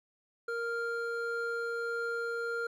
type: tone pair together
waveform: triangle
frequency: 466.2 / 1397 Hz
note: A#4 / F6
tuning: 0 / 0 cents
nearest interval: octave + perfect fifth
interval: 1900 cents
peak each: -33 / -33 dBFS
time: 0.48-2.67 s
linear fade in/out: 5 ms
effects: none